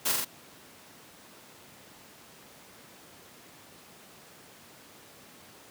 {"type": "noise with echo", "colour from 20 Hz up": "white", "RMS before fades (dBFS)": -27, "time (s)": [0.05, 0.12], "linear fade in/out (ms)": 10, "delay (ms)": 43, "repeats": 3, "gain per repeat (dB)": -2, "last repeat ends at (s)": 0.249, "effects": ["pink hiss -52 dBFS RMS until 5.7 s", "high-pass 150 Hz 12 dB/octave"]}